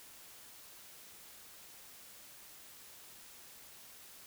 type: silence
effects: white hiss -55 dBFS RMS until 4.26 s